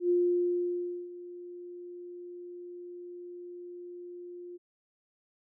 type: tone with ADSR envelope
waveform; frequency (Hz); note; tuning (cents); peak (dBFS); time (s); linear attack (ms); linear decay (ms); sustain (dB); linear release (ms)
sine; 352.8; F4; +18; -22; 0-4.58; 97; 990; -19; 23
effects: none